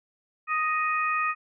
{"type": "harmonic tone", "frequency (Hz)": 623, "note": "D#5", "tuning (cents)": 2, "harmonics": [2, 3, 4], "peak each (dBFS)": [-25, -31, -30], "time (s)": [0.47, 1.35], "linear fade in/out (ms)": 50, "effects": []}